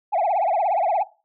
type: tone with vibrato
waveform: sine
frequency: 742 Hz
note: F#5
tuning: 5 cents sharp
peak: -16 dBFS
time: 0.12-1.04 s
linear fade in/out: 20 ms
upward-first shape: triangle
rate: 17 Hz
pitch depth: 280 cents each way
effects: noise-tail reverb RT60 0.3 s tail -18 dB re dry + tanh soft clip ceiling -15 dBFS